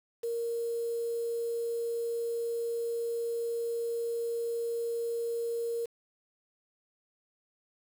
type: tone with quantisation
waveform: sine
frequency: 466.2 Hz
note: A#4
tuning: in tune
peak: -30 dBFS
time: 0.23-5.86 s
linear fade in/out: 10 ms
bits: 8
effects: none